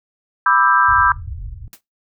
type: chord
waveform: sine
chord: E minor seventh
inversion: second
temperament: just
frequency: 988.9 / 1186.7 / 1318.5 / 1582.2 Hz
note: B5 / D6 / E6 / G6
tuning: +2 / +18 / 0 / +16 cents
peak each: -16 dBFS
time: 0.46-1.12 s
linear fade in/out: 2 ms
type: low-pass noise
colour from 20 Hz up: white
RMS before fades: -30 dBFS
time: 0.88-1.68 s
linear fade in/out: 2 ms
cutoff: 110 Hz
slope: 48 dB/octave
type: noise with exponential decay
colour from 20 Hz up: white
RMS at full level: -33 dBFS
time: 1.73-1.81 s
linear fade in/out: 2 ms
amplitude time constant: 17 ms
effects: noise-tail reverb RT60 0.2 s tail -22 dB re dry